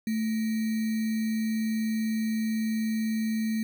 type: tone with sample-and-hold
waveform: sine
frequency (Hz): 220.5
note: A3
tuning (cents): +4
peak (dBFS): -25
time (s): 0.07-3.63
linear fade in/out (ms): 2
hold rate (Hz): 2100
effects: none